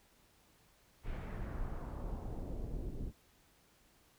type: noise with low-pass filter sweep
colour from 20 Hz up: brown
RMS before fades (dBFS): -41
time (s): 1.03-3.13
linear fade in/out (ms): 50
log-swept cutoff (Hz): 2600 to 320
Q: 1.4
effects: pink hiss -68 dBFS RMS until 4.18 s